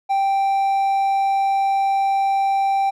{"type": "tone", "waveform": "triangle", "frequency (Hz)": 784, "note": "G5", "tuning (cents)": 0, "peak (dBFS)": -14, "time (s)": [0.09, 2.91], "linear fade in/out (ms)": 20, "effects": []}